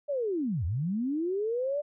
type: linear two-way sweep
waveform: sine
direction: down then up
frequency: 598 to 75.7 to 598 Hz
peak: -27 dBFS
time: 0.08-1.82 s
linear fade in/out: 20 ms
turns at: 0.65 s
effects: none